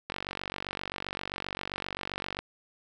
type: click train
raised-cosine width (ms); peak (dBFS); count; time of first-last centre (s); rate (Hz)
0.3; -17; 110; 0.1-2.39; 47.6
effects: none